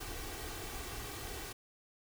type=noise with comb filter; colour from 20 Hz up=pink; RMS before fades=-43 dBFS; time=0-1.53 s; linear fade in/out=10 ms; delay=2.6 ms; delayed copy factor=+0.6; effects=none